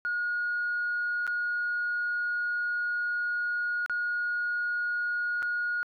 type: tone with dropouts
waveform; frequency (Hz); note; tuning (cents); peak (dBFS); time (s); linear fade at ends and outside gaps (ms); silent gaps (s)
sine; 1441; F#6; -46; -26; 0.05-5.83; 0; 1.267-1.276 / 3.861-3.897 / 5.423-5.428
effects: tanh soft clip ceiling -23 dBFS